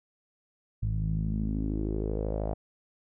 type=tone with low-pass filter sweep; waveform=sawtooth; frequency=52.9 Hz; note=G#1; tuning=33 cents sharp; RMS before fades=-30 dBFS; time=0.82-2.54 s; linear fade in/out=10 ms; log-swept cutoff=120 to 680 Hz; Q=4.1; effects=none